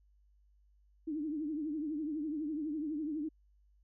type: tone with vibrato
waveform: sine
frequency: 304.3 Hz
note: D#4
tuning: 38 cents flat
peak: -34 dBFS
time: 1.07-3.29 s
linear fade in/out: 10 ms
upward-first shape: triangle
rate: 12 Hz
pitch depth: 130 cents each way
effects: added 50 Hz sine -64 dBFS peak until 3.83 s